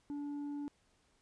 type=tone with tanh clipping; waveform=sine; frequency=289 Hz; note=D4; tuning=28 cents flat; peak=-39 dBFS; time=0.1-0.68 s; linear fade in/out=0 ms; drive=4 dB; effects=pink hiss -73 dBFS RMS until 1.21 s + resampled to 22050 Hz